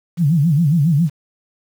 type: tone with vibrato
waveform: sine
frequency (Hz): 155.8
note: D#3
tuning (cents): +3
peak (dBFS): -11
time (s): 0.17-1.1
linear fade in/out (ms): 50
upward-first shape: sine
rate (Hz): 7.3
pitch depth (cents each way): 210
effects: 7-bit